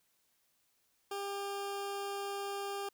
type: tone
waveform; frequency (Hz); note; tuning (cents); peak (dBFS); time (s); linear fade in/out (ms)
20% pulse; 399.5; G4; +33; -32; 1.11-2.89; 5
effects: white hiss -75 dBFS RMS until 2.93 s